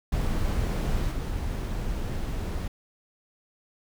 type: noise with level steps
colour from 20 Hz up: brown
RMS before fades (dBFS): -26 / -30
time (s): 0.12-2.68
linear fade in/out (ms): 5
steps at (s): 1.11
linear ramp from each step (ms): 10
effects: none